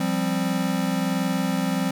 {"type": "chord", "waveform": "square", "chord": "F suspended second", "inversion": "none", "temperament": "equal", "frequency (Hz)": [174.61, 196, 261.6], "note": ["F3", "G3", "C4"], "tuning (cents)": [0, 0, 0], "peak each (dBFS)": -27, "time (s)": [0, 1.91], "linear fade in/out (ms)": 5, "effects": []}